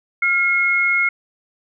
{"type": "tone pair together", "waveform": "sine", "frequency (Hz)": [1396.9, 2162], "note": ["F6", "C#7"], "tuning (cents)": [0, -44], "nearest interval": "minor sixth", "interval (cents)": 756, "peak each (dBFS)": [-21, -15], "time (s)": [0.22, 1.09], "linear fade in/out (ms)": 5, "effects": []}